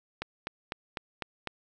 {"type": "click train", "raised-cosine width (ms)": 0.3, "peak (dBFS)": -17, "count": 6, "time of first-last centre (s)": [0.22, 1.473], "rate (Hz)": 3.99, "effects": []}